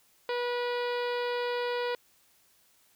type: harmonic tone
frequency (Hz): 486.3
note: B4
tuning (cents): -27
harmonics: 1 / 2 / 3 / 4 / 5 / 6 / 7 / 8 / 9 / 10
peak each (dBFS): -30 / -36 / -40 / -42 / -44 / -46 / -47 / -48 / -49 / -50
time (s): 0.29-1.95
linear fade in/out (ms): 2
effects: white hiss -65 dBFS RMS until 2.95 s